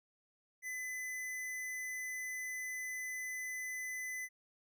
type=tone; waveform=square; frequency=2013 Hz; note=B6; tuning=33 cents sharp; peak=-40 dBFS; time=0.62-4.29 s; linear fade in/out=50 ms; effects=none